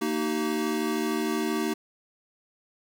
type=tone cluster; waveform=square; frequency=230.4 / 309.5 / 382.5 Hz; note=A#3 / D#4 / G4; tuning=-20 / -9 / -42 cents; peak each=-31 / -30 / -31 dBFS; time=0.01-1.74 s; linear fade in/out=10 ms; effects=9-bit